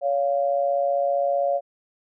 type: tone pair together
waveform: sine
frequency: 563.1 / 698.5 Hz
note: C#5 / F5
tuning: +27 / 0 cents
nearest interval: major third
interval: 373 cents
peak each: -21 / -24 dBFS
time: 0.01-1.61 s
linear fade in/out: 50 ms
effects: none